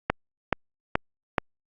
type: click train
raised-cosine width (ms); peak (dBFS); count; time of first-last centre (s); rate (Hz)
0.5; -5; 4; 0.1-1.382; 2.34
effects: Opus 48 kbps